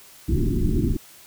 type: low-pass noise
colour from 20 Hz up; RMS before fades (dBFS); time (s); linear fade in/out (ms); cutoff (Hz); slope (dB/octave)
pink; -21; 0.28-0.97; 10; 380; 96
effects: white hiss -48 dBFS RMS until 1.26 s